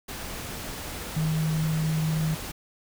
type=tone in noise; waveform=sine; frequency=157.6 Hz; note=D#3; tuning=23 cents sharp; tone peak=-23 dBFS; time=1.16-2.35 s; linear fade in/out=10 ms; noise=pink; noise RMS=-36 dBFS; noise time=0.08-2.52 s; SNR=+10 dB; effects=none